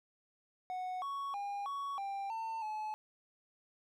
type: tone with pitch steps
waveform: triangle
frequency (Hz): 737 / 1113 / 807 / 1118 / 791 / 899 / 859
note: F#5 / C#6 / G#5 / C#6 / G5 / A5 / A5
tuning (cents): -7 / +7 / -50 / +14 / +15 / +37 / -42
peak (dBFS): -35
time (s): 0.7-2.94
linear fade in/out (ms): 0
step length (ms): 320
effects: none